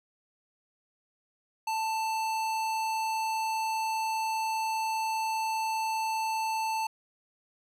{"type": "tone with hard clipping", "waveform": "sine", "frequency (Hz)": 885, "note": "A5", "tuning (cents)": 10, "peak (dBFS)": -30, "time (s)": [1.67, 6.87], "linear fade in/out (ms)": 5, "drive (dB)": 18, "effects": []}